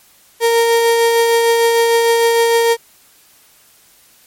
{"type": "tone with tremolo", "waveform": "35% pulse", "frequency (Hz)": 463.3, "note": "A#4", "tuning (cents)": -11, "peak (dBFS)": -7, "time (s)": [0.4, 2.77], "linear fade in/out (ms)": 50, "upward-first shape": "triangle", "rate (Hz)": 6.6, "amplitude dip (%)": 30, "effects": ["white hiss -49 dBFS RMS until 4.26 s", "MP3 64 kbps"]}